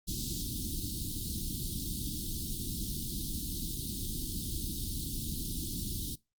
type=band-stop noise; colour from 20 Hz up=pink; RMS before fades=-36 dBFS; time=0.07-6.16 s; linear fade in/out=20 ms; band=330 to 3500 Hz; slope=48 dB/octave; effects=noise-tail reverb RT60 0.2 s tail -21 dB re dry + Opus 48 kbps